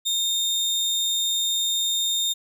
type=tone; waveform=30% pulse; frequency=3656 Hz; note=A#7; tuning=34 cents flat; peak=-19 dBFS; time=0.05-2.34 s; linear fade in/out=20 ms; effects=none